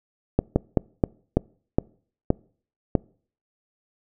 slowing click train, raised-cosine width 2 ms, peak -4 dBFS, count 8, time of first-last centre 0.39-2.952 s, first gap 170 ms, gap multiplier 1.25, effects noise-tail reverb RT60 0.5 s tail -26 dB re dry

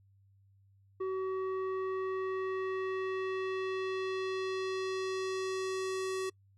square tone with low-pass filter sweep, 378.2 Hz, F#4, 38 cents sharp, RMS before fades -35 dBFS, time 1-6.3 s, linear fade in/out 10 ms, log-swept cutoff 950 to 8900 Hz, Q 1.2, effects noise-tail reverb RT60 0.1 s tail -26 dB re dry + added 98 Hz sine -62 dBFS peak until 6.57 s

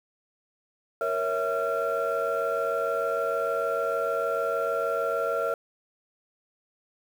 sine tone cluster, 467.4 / 554 / 654 / 1372 Hz, A#4 / C#5 / E5 / F6, +5 / -1 / -14 / -31 cents, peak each -29 dBFS, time 1.01-5.54 s, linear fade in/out 2 ms, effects tanh soft clip ceiling -18 dBFS + 8-bit

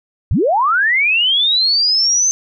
sine linear sweep, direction up, 54.2 to 6272 Hz, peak -11 dBFS, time 0.31-2.31 s, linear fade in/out 0 ms, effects none

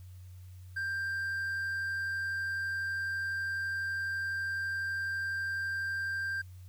triangle tone, 1583 Hz, G6, 17 cents sharp, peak -30 dBFS, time 0.76-6.42 s, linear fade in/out 10 ms, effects added 91 Hz sine -46 dBFS peak until 6.68 s + white hiss -66 dBFS RMS until 6.68 s

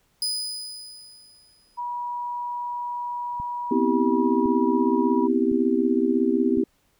35% pulse tone with exponential decay, 4978 Hz, D#8, in tune, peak -21 dBFS, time 0.22-1.79 s, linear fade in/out 2 ms, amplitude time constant 340 ms
sine tone, 967 Hz, B5, 37 cents flat, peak -27 dBFS, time 1.77-5.28 s, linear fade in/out 20 ms
click train, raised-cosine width 5 ms, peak -26 dBFS, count 4, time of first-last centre 3.4-6.575 s, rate 0.945 Hz
sine chord, C major seventh, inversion third, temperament just, 245.3 / 261.6 / 327 / 392.4 Hz, B3 / C4 / E4 / G4, -12 / 0 / -14 / +2 cents, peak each -24 dBFS, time 3.71-6.64 s, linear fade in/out 5 ms
effects pink hiss -66 dBFS RMS until 6.99 s

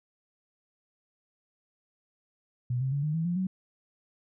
sine tone with pitch steps, 123.47 / 132.33 / 141.83 / 152.01 / 162.92 / 174.61 / 187.15 Hz, B2 / C3 / C#3 / D#3 / E3 / F3 / F#3, 0 / +20 / +40 / -40 / -20 / 0 / +20 cents, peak -26 dBFS, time 2.7-3.47 s, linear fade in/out 5 ms, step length 110 ms, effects none

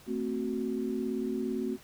sine chord, F# diminished, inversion first, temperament equal with one note detuned, 223.8 / 261.6 / 370 Hz, A3 / C4 / F#4, +30 / 0 / 0 cents, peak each -34 dBFS, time 0.06-1.78 s, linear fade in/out 50 ms, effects pink hiss -55 dBFS RMS until 1.83 s

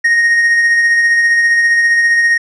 triangle tone with tremolo, 1864.7 Hz, A#6, in tune, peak -5 dBFS, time 0.04-2.38 s, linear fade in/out 10 ms, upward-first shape sine, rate 15 Hz, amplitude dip 30%, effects resampled to 22050 Hz

